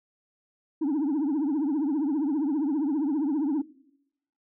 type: tone with vibrato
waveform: sine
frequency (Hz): 292.4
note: D4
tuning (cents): -7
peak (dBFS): -21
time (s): 0.81-3.62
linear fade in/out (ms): 10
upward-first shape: triangle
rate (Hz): 15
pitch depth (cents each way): 210
effects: noise-tail reverb RT60 0.8 s tail -20 dB re dry + tanh soft clip ceiling -22 dBFS